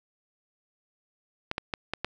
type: clicks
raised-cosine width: 0.3 ms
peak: -13 dBFS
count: 5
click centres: 1.514 / 1.581 / 1.738 / 1.936 / 2.046 s
effects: none